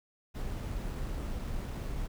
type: noise with sample-and-hold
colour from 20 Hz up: brown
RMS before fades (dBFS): -36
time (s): 0.34-2.08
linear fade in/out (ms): 20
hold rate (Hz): 8820
effects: none